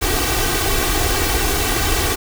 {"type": "noise with comb filter", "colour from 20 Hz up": "pink", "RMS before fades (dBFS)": -18, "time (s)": [0.01, 2.16], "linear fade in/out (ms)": 20, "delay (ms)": 2.6, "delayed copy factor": 0.85, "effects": []}